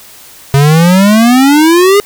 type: exponential sweep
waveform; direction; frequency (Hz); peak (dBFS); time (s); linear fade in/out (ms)
square; up; 136.1 to 415.3; -4; 0.54-2; 0
effects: white hiss -35 dBFS RMS until 2.05 s